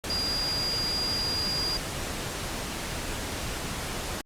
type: tone in noise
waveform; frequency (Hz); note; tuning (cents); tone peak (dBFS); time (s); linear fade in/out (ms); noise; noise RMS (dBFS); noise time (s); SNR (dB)
sine; 4829; D8; +47; -27; 0.1-1.77; 0; pink; -33; 0.04-4.21; +3
effects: low-pass 11000 Hz 12 dB/octave + Opus 48 kbps